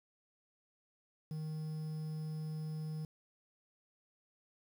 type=tone with quantisation; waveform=triangle; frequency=155.8 Hz; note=D#3; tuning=3 cents sharp; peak=-36 dBFS; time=1.31-3.05 s; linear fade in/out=2 ms; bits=10; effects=none